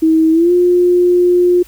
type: tone with pitch glide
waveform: sine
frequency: 320.3 to 355.4 Hz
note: E4 to F4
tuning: -50 to +30 cents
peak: -7 dBFS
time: 0.02-1.63 s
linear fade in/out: 10 ms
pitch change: +180 cents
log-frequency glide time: 0.32-0.52 s
effects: added 51 Hz sine -42 dBFS peak until 1.67 s + white hiss -44 dBFS RMS until 1.67 s